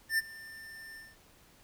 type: tone with ADSR envelope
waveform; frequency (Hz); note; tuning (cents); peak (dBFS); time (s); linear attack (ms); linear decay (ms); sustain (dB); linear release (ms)
square; 1791; A6; +30; -25; 0.09-1.17; 92; 27; -21; 210
effects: pink hiss -61 dBFS RMS until 1.63 s